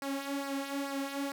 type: tone with flanger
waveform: sawtooth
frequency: 277.2 Hz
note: C#4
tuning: in tune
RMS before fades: -36 dBFS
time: 0.02-1.32 s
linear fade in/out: 2 ms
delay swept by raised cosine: 0.29 to 3.49 ms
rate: 2.3 Hz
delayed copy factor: -0.65
effects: none